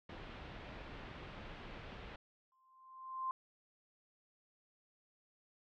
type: low-pass noise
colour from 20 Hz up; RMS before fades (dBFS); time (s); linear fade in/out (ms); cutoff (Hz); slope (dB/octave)
pink; -50; 0.09-2.16; 5; 3400; 24
type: tone with exponential growth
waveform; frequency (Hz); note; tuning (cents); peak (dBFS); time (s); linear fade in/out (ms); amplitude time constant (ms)
sine; 1046; C6; -1; -34; 2.52-3.31; 1; 170
effects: none